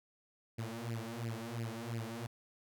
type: tone with flanger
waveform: sawtooth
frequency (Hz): 115.2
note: A#2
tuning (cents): -20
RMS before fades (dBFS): -41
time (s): 0.58-2.27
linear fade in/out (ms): 10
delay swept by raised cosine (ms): 0.4 to 5.4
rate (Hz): 2.9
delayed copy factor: +0.95
effects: none